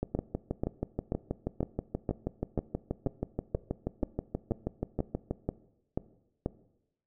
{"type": "two click trains", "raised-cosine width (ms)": 2, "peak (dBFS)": [-17, -16], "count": [34, 14], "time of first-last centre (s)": [[0.03, 5.31], [0.15, 6.461]], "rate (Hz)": [6.25, 2.06], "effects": ["noise-tail reverb RT60 0.9 s tail -19 dB re dry"]}